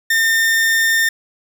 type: tone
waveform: 40% pulse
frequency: 1811 Hz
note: A6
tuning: 49 cents sharp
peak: -12 dBFS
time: 0.1-1.09 s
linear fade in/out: 5 ms
effects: none